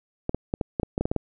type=clicks; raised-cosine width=2 ms; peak=-11 dBFS; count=11; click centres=0.294 / 0.346 / 0.539 / 0.612 / 0.798 / 0.832 / 0.979 / 1.01 / 1.055 / 1.115 / 1.163 s; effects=none